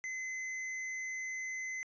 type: tone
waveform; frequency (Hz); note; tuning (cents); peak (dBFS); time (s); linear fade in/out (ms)
square; 2045; C7; -40; -38; 0.04-1.83; 0
effects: resampled to 16000 Hz